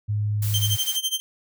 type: tone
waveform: sine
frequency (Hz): 104.7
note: G#2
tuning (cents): +15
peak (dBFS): -21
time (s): 0.08-0.77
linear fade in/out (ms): 20
type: noise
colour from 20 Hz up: blue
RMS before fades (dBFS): -32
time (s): 0.42-0.97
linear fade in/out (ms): 5
type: tone with tremolo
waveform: sawtooth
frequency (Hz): 3136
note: G7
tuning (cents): 0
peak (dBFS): -17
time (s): 0.54-1.2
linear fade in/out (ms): 0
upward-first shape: sine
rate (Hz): 12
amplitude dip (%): 90
effects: none